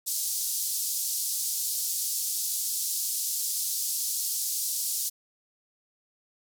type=band-pass noise; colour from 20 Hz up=white; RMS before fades=-30 dBFS; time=0.06-5.1 s; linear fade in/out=20 ms; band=4700 to 14000 Hz; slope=24 dB/octave; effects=none